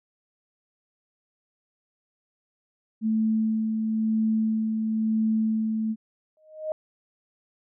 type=tone with tremolo; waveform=sine; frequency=219.9 Hz; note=A3; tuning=1 cent flat; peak=-20 dBFS; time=3.01-5.96 s; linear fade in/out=50 ms; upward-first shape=sine; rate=0.99 Hz; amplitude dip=35%
type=tone with exponential growth; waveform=sine; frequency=622.3 Hz; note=D#5; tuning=in tune; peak=-23 dBFS; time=6.37-6.72 s; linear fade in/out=1 ms; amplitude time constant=76 ms
effects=none